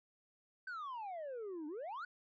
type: exponential two-way sweep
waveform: sine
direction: down then up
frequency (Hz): 1558 to 290 to 1523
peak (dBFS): -39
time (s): 0.67-2.05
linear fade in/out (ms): 5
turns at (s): 1.67
effects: tanh soft clip ceiling -41 dBFS